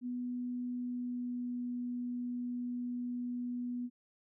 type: tone with pitch glide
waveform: sine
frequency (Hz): 246.5 to 244.7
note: B3 to B3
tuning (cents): -3 to -16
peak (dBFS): -35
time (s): 0.01-3.9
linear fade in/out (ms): 50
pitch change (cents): -13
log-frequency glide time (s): 0.69-1.64
effects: none